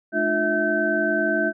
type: tone cluster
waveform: sine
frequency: 213.8 / 301.2 / 351.5 / 652 / 1540 Hz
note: A3 / D4 / F4 / E5 / G6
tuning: -49 / +44 / +11 / -19 / -31 cents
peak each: -29 / -27 / -27 / -24 / -23 dBFS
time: 0.12-1.53 s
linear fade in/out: 50 ms
effects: none